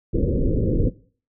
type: low-pass noise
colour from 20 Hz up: pink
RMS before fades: -20 dBFS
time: 0.13-0.9 s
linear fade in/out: 20 ms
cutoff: 540 Hz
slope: 96 dB/octave
effects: noise-tail reverb RT60 0.4 s tail -17 dB re dry